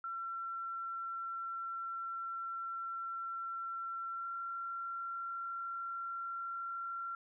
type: tone with pitch glide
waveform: sine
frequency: 1355 to 1366.8 Hz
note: E6 to F6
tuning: +47 to -38 cents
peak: -38 dBFS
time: 0.04-7.15 s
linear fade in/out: 2 ms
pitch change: +15 cents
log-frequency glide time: 4.13-4.26 s
effects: none